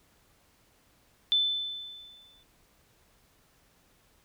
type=tone with exponential decay; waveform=sine; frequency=3520 Hz; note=A7; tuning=in tune; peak=-20 dBFS; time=1.32-2.43 s; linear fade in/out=0 ms; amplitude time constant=240 ms; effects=pink hiss -65 dBFS RMS until 4.24 s